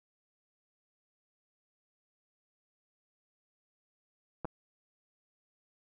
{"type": "clicks", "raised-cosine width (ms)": 1, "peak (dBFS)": -23, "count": 2, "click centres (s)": [4.447, 4.453], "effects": []}